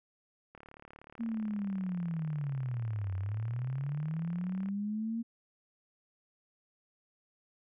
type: click train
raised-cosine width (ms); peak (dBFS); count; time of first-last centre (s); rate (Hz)
0.5; -36; 152; 0.55-4.687; 36.5
type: linear two-way sweep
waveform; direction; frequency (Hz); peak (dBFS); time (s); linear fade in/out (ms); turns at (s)
sine; down then up; 233.1 to 92.5 to 233.1; -32; 1.19-5.23; 20; 3.15
effects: none